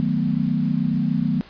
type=chord; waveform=sine; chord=B dominant seventh; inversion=first; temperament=equal; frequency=155.56 / 185 / 220 / 246.9 Hz; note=D#3 / F#3 / A3 / B3; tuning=0 / 0 / 0 / 0 cents; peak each=-24 dBFS; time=0-1.41 s; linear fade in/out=0 ms; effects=pink hiss -46 dBFS RMS until 1.49 s + resampled to 11025 Hz